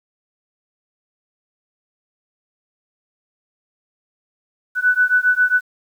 sine beating tone pair, 1487 / 1494.4 Hz, F#6 / F#6, +8 / +17 cents, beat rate 7.4 Hz, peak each -16 dBFS, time 4.75-5.61 s, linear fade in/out 50 ms, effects 8-bit

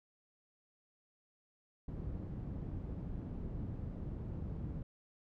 white low-pass noise, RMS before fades -42 dBFS, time 1.88-4.83 s, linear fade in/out 5 ms, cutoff 150 Hz, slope 12 dB/octave, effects none

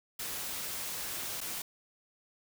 white noise with dropouts, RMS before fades -38 dBFS, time 0.19-1.62 s, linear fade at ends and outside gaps 5 ms, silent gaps 1.406-1.412 s, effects none

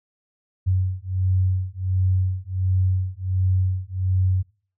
sine beating tone pair, 92.5 / 93.9 Hz, F#2 / F#2, 0 / +26 cents, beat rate 1.4 Hz, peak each -22 dBFS, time 0.66-4.43 s, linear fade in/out 20 ms, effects noise-tail reverb RT60 0.4 s tail -22 dB re dry

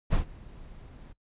brown noise with ADSR envelope, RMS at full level -22 dBFS, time 0.1-1.13 s, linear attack 35 ms, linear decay 110 ms, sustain -24 dB, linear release 10 ms, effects noise-tail reverb RT60 0.1 s tail -21 dB re dry + resampled to 8000 Hz

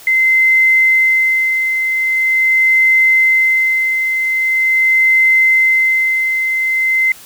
sine tone with tremolo, 2068 Hz, C7, 21 cents flat, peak -7 dBFS, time 0.07-7.12 s, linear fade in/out 2 ms, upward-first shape sine, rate 0.43 Hz, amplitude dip 50%, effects white hiss -38 dBFS RMS until 7.25 s

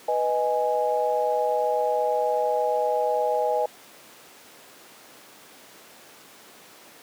sine chord, G# minor, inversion first, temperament equal, 493.9 / 622.3 / 830.6 Hz, B4 / D#5 / G#5, 0 / 0 / 0 cents, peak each -25 dBFS, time 0.08-3.66 s, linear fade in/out 5 ms, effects pink hiss -48 dBFS RMS until 7.02 s + high-pass 300 Hz 12 dB/octave

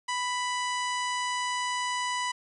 harmonic tone, 990 Hz, B5, 4 cents sharp, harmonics 1 / 2 / 3 / 4 / 5 / 6 / 7 / 8 / 9, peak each -30 / -34 / -37 / -43 / -43 / -44 / -44 / -46 / -45 dBFS, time 0.08-2.32 s, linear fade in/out 10 ms, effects 11-bit

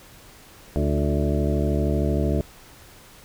harmonic tone with a mistuned harmonic, 73 Hz, D2, 10 cents flat, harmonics 1 / 2 / 3 / 4 / 5 / 6 / 8 / 9, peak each -23 / -26 / -28 / -29 / -30 / -31 / -32 / -33 dBFS, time 0.76-2.41 s, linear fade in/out 0 ms, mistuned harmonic 4, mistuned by +41 cents, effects pink hiss -48 dBFS RMS until 3.24 s

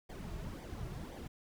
brown noise with flanger, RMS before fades -44 dBFS, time 0.09-1.28 s, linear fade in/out 10 ms, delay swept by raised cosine 0.72 to 4.02 ms, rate 1.9 Hz, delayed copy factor -0.7, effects none

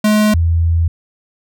square / sine tone pair in turn, 212.3 / 83.33 Hz, G#3 / E2, +38 / +19 cents, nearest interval octave + major third, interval 1619 cents, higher first, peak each -10 dBFS, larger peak neither, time 0.04-0.34 / 0.34-0.88 s, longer second, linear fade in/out 5 ms, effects none

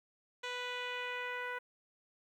10% pulse tone with low-pass filter sweep, 493.9 Hz, B4, in tune, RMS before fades -40 dBFS, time 0.43-1.59 s, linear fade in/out 10 ms, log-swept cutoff 4600 to 1700 Hz, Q 1.6, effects 11-bit

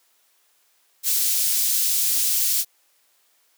white high-pass noise, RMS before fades -21 dBFS, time 1.03-2.65 s, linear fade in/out 50 ms, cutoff 4500 Hz, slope 12 dB/octave, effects white hiss -63 dBFS RMS until 3.57 s + high-pass 400 Hz 12 dB/octave

